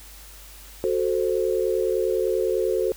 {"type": "chord", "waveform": "sine", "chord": "F# diminished", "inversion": "none", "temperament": "equal", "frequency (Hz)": [370, 440, 523.3], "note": ["F#4", "A4", "C5"], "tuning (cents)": [0, 0, 0], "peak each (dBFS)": [-24, -24, -26], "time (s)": [0.84, 2.92], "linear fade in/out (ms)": 0, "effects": ["added 50 Hz sine -45 dBFS peak until 2.96 s", "white hiss -46 dBFS RMS until 2.96 s"]}